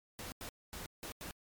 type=noise bursts at uneven times; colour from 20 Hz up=pink; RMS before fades=-45 dBFS; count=5; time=0.19-0.32 / 0.41-0.49 / 0.73-0.86 / 1.03-1.12 / 1.21-1.31 s; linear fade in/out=0 ms; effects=MP3 96 kbps